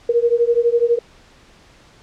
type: beating tone pair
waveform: sine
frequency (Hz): 466.2 / 478.2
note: A#4 / A#4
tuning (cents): 0 / +44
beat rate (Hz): 12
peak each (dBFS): -16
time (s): 0.09-0.99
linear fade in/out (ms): 5
effects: pink hiss -49 dBFS RMS until 2.02 s + low-pass 6000 Hz 12 dB/octave